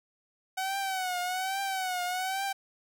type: tone with vibrato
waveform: sawtooth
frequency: 750 Hz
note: F#5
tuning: 23 cents sharp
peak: -26 dBFS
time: 0.57-2.53 s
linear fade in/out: 10 ms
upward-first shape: triangle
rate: 1.2 Hz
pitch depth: 94 cents each way
effects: none